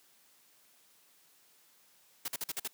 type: noise bursts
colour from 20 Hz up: white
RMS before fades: -36 dBFS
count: 6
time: 2.25-2.677 s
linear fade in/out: 5 ms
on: 32 ms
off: 47 ms
effects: white hiss -65 dBFS RMS until 2.73 s + high-pass 150 Hz 12 dB/octave